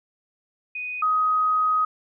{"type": "tone pair in turn", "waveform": "sine", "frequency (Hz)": [2489, 1256.8], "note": ["D#7", "D#6"], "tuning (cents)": [0, 17], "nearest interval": "octave", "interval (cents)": 1183, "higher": "first", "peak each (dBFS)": [-28, -18], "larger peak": "second", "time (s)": [[0.75, 1.02], [1.02, 1.85]], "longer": "second", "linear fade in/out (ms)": 5, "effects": []}